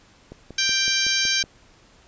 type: click train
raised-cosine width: 2 ms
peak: -24 dBFS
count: 7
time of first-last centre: 0.32-1.439 s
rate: 5.36 Hz
type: harmonic tone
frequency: 786 Hz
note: G5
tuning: 4 cents sharp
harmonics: 2 / 3 / 4 / 5 / 6 / 7 / 8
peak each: -27 / -27 / -27 / -27 / -27 / -27 / -27 dBFS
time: 0.58-1.43 s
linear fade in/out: 5 ms
effects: pink hiss -54 dBFS RMS until 2.07 s + resampled to 16000 Hz